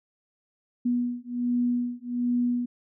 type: beating tone pair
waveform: sine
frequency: 242.8 / 244.1 Hz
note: B3 / B3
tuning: -29 / -20 cents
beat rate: 1.3 Hz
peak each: -27 dBFS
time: 0.85-2.66 s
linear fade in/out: 10 ms
effects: none